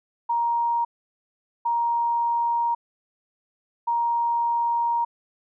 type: tone bursts at uneven times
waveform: sine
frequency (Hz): 939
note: A#5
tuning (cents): +12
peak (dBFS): -20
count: 3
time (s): 0.29-0.85 / 1.65-2.75 / 3.87-5.05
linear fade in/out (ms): 10
effects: none